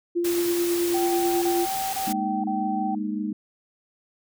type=tone with tremolo; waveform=sine; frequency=346 Hz; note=F4; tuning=16 cents flat; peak=-20 dBFS; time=0.15-1.66 s; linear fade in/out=20 ms; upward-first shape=sine; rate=9.2 Hz; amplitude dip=25%
type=noise; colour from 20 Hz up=white; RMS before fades=-32 dBFS; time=0.24-2.13 s; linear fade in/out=10 ms
type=tone bursts; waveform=sine; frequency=772 Hz; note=G5; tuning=27 cents flat; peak=-26 dBFS; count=4; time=0.94-2.95 s; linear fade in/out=5 ms; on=480 ms; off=30 ms
type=chord; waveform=sine; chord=Ab suspended second; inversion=none; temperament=equal with one note detuned; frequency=207.7 / 233.1 / 308.4 Hz; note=Ab3 / Bb3 / Eb4; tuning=0 / 0 / -15 cents; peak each=-28 / -32 / -30 dBFS; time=2.07-3.33 s; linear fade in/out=5 ms
effects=none